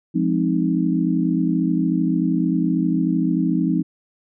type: chord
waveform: sine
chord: F minor seventh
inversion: none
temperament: equal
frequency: 174.61 / 207.7 / 261.6 / 311.1 Hz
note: F3 / Ab3 / C4 / Eb4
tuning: 0 / 0 / 0 / 0 cents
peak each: -21 / -25 / -22 / -22 dBFS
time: 0.14-3.83 s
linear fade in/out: 20 ms
effects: none